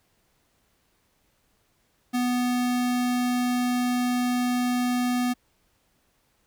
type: tone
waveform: square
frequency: 246.9 Hz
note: B3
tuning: in tune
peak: -23 dBFS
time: 2.13-5.34 s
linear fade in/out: 20 ms
effects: pink hiss -68 dBFS RMS until 6.46 s